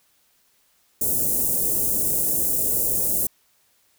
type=band-stop noise; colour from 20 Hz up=white; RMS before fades=-22 dBFS; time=1.01-3.27 s; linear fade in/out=5 ms; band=550 to 8200 Hz; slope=24 dB/octave; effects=white hiss -63 dBFS RMS until 3.98 s